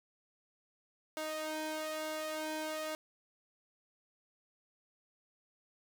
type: tone with flanger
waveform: sawtooth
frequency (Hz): 311.1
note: D#4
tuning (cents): 0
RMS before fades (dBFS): -39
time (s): 1.17-2.95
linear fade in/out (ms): 0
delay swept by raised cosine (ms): 1.4 to 1.99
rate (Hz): 1.1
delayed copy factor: +0.75
effects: none